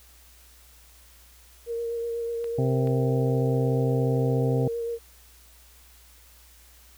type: tone with vibrato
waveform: sine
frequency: 466.2 Hz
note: A#4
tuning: in tune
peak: -27 dBFS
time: 1.66-4.99 s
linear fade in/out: 50 ms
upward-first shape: sine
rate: 8.1 Hz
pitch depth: 17 cents each way
type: clicks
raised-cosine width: 0.3 ms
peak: -28 dBFS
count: 2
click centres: 2.443 / 2.873 s
type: harmonic tone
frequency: 130.81 Hz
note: C3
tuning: in tune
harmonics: 1 / 2 / 3 / 4 / 5 / 6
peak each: -23 / -29 / -33 / -35 / -37 / -39 dBFS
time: 2.58-4.68 s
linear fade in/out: 5 ms
effects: added 60 Hz sine -54 dBFS peak until 6.97 s + white hiss -55 dBFS RMS until 6.97 s